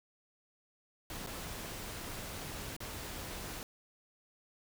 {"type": "noise with dropouts", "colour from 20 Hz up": "pink", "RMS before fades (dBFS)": -43, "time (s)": [1.1, 3.63], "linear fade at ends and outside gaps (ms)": 1, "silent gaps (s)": [[1.264, 1.271], [2.765, 2.804]], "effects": []}